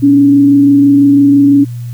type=tone with frequency modulation; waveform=sine; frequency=282 Hz; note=C#4; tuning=30 cents sharp; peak=-3 dBFS; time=0.02-1.65 s; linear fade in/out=20 ms; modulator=26 Hz; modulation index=0.23; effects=added 120 Hz sine -19 dBFS peak until 1.93 s + white hiss -44 dBFS RMS until 1.93 s